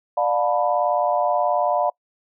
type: chord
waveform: sine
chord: B half-diminished seventh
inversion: first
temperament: just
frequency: 592.7 / 711.2 / 889 / 987.8 Hz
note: D5 / F5 / A5 / B5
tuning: +16 / +31 / +18 / 0 cents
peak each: -22 / -21 / -27 / -25 dBFS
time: 0.17-1.9 s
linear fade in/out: 5 ms
effects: noise-tail reverb RT60 0.1 s tail -26 dB re dry